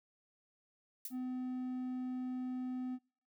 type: noise with exponential decay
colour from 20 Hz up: violet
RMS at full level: -39 dBFS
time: 1.05-1.17 s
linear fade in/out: 2 ms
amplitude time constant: 26 ms
type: tone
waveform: triangle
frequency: 253.8 Hz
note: B3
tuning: 47 cents sharp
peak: -35 dBFS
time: 1.1-2.99 s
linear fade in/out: 50 ms
effects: noise-tail reverb RT60 0.5 s tail -26 dB re dry